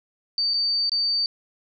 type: tone with dropouts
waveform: sine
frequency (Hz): 4600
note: D8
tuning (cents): -37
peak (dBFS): -20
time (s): 0.38-1.26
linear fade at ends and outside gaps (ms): 1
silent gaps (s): 0.537-0.541 / 0.895-0.918
effects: none